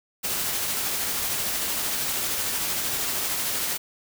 white noise with tremolo, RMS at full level -26 dBFS, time 0.23-3.78 s, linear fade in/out 20 ms, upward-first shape triangle, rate 13 Hz, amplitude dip 25%, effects none

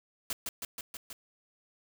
white noise with echo, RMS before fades -34 dBFS, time 0.3-0.33 s, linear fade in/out 2 ms, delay 160 ms, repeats 5, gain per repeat -2 dB, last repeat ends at 1.13 s, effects none

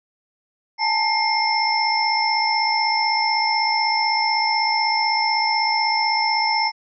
sine tone cluster, 841 / 897 / 2122 / 5320 Hz, G#5 / A5 / C7 / E8, +22 / +33 / +24 / +15 cents, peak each -25 / -21 / -23 / -23 dBFS, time 0.78-6.72 s, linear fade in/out 50 ms, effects none

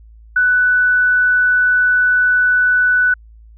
sine tone, 1489 Hz, F#6, 11 cents sharp, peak -10 dBFS, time 0.36-3.14 s, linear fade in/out 5 ms, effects added 55 Hz sine -39 dBFS peak until 3.57 s

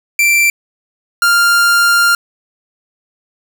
45% pulse tone pair in turn, 2349 / 1396.7 Hz, D7 / F6, 0 / 0 cents, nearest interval major sixth, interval 900 cents, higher first, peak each -8 dBFS, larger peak neither, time 0.19-0.5 / 1.22-2.15 s, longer second, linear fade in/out 2 ms, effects 8-bit

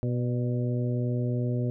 harmonic tone with a mistuned harmonic, 123 Hz, B2, 7 cents flat, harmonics 1 / 2 / 3 / 4 / 5, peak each -26 / -32 / -36 / -38 / -40 dBFS, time 0.03-1.7 s, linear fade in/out 0 ms, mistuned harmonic 5, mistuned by -35 cents, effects none

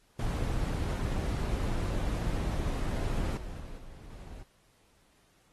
brown noise with level steps, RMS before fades -31 / -41 / -43 / -48 / -45 dBFS, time 0.19-4.43 s, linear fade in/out 5 ms, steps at 3.37 / 3.6 / 3.78 / 4.1 s, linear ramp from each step 2 ms, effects pink hiss -67 dBFS RMS until 5.52 s + AAC 32 kbps

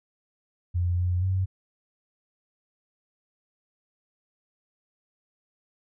sine tone with pitch steps, 88 / 89.4 / 94.1 Hz, F2 / F2 / F#2, +14 / +41 / +30 cents, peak -22 dBFS, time 0.74-1.46 s, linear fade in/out 20 ms, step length 240 ms, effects none

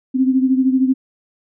sine beating tone pair, 259.1 / 272.1 Hz, C4 / C#4, -17 / -32 cents, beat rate 13 Hz, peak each -13 / -19 dBFS, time 0.14-0.94 s, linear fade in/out 20 ms, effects none

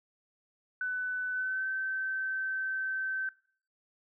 sine tone with pitch glide, 1500 to 1543.1 Hz, F#6 to G6, +23 to -28 cents, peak -30 dBFS, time 0.81-3.29 s, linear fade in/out 2 ms, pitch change +49 cents, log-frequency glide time 1.3-1.67 s, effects noise-tail reverb RT60 0.5 s tail -22 dB re dry

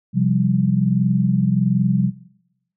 sine chord, C suspended fourth, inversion none, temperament equal, 130.81 / 174.61 / 196 Hz, C3 / F3 / G3, 0 / 0 / 0 cents, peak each -19 dBFS, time 0.13-2.12 s, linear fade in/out 50 ms, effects noise-tail reverb RT60 0.9 s tail -21 dB re dry

